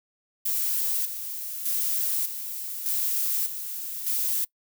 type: noise with tremolo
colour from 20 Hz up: violet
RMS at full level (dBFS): -26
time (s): 0.45-4.45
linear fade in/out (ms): 10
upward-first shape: square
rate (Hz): 0.83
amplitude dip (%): 60
effects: noise-tail reverb RT60 0.1 s tail -23 dB re dry